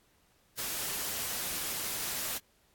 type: noise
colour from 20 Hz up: white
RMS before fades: -35 dBFS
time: 0.57-2.39 s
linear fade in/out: 20 ms
effects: pink hiss -68 dBFS RMS until 2.74 s + AAC 64 kbps